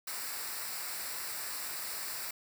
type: noise with comb filter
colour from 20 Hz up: white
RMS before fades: -39 dBFS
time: 0.07-2.31 s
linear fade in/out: 5 ms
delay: 0.31 ms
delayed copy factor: -0.65
effects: none